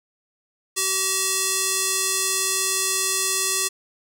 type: tone with band-pass filter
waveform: square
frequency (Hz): 381.5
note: G4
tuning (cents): -47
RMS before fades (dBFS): -23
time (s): 0.76-3.69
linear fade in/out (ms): 20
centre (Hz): 8200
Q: 1.3
effects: none